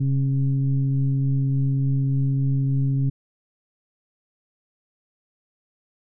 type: tone with frequency modulation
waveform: sine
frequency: 135.3 Hz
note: C#3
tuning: 42 cents flat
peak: -18 dBFS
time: 0-3.1 s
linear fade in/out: 10 ms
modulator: 137 Hz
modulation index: 0.56
effects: none